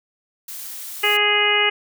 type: noise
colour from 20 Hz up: blue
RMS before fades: -33 dBFS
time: 0.48-1.17 s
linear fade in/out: 5 ms
type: harmonic tone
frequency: 415.3 Hz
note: G#4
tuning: in tune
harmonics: 1 / 2 / 3 / 4 / 5 / 6 / 7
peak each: -24 / -26 / -26 / -25 / -20 / -23 / -20 dBFS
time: 1.03-1.7 s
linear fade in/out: 10 ms
effects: none